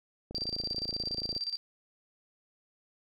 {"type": "click train", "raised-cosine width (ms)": 2, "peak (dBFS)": -28, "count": 30, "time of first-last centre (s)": [0.31, 1.365], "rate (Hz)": 27.5}
{"type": "tone with tremolo", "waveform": "sine", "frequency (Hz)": 4700, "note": "D8", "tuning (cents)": 1, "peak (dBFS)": -30, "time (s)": [0.35, 1.57], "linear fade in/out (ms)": 0, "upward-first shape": "square", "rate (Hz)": 17, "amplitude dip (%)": 75}
{"effects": []}